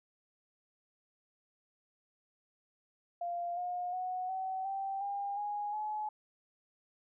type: tone with pitch steps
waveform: sine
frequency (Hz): 695 / 715.4 / 736.3 / 757.9 / 780.1 / 803 / 826.5 / 850.7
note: F5 / F5 / F#5 / F#5 / G5 / G5 / G#5 / G#5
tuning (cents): -9 / +41 / -9 / +41 / -9 / +41 / -9 / +41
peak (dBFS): -34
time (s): 3.21-6.09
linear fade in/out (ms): 5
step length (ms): 360
effects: none